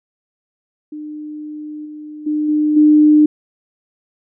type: tone with level steps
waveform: sine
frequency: 302.1 Hz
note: D4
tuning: 49 cents sharp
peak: -26 / -29 / -15 / -12 / -6 dBFS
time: 0.92-3.26 s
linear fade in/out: 5 ms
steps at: 1.85 / 2.26 / 2.48 / 2.76 s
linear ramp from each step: 10 ms
effects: none